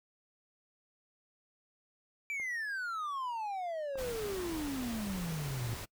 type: exponential sweep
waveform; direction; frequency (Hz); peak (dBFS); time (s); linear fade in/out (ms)
triangle; down; 2349 to 111.3; -33; 2.3-5.74; 0
type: clicks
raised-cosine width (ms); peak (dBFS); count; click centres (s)
1; -39 / -33; 2; 2.399 / 3.956
type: noise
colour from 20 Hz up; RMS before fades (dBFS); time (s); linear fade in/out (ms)
pink; -43; 3.97-5.86; 20
effects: noise-tail reverb RT60 0.1 s tail -24 dB re dry